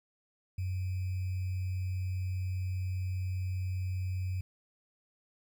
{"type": "tone with sample-and-hold", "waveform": "sine", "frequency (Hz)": 92.5, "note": "F#2", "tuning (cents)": 0, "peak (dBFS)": -31, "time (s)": [0.58, 4.41], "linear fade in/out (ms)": 5, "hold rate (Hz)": 2450, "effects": []}